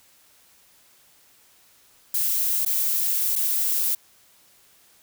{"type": "noise with dropouts", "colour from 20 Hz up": "violet", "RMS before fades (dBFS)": -23, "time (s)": [2.14, 3.95], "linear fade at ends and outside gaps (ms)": 5, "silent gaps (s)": [[2.65, 2.661], [3.356, 3.36]], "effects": ["white hiss -57 dBFS RMS until 5.02 s"]}